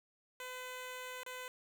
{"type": "tone with dropouts", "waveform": "10% pulse", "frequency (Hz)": 506, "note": "B4", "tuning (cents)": 42, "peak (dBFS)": -35, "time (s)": [0.4, 1.48], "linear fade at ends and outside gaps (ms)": 1, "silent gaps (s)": [1.233, 1.263], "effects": ["11-bit"]}